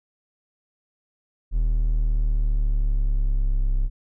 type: exponential sweep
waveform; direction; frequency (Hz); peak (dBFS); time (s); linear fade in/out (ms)
triangle; down; 40 to 33; -16; 1.51-3.9; 50
effects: none